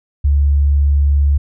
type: tone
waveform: sine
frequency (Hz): 71.3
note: C#2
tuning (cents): +49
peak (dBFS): -9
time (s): 0.24-1.38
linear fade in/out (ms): 10
effects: none